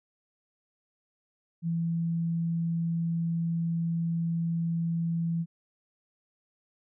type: tone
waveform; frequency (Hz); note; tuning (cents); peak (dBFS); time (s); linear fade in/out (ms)
sine; 167; E3; +23; -26; 1.62-5.46; 50
effects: none